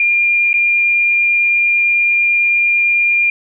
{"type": "tone with dropouts", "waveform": "sine", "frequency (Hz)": 2403, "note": "D7", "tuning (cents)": 39, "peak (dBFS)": -10, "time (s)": [0, 3.3], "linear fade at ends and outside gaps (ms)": 2, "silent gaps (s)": [0.531, 0.54], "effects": []}